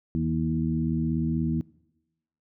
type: harmonic tone with a mistuned harmonic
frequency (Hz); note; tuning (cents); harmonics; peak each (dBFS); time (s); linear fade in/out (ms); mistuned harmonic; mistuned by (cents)
80.5; E2; -41; 1 / 2 / 3 / 4; -33 / -27 / -28 / -32; 0.15-1.61; 0; 3; -29
effects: noise-tail reverb RT60 0.9 s tail -21 dB re dry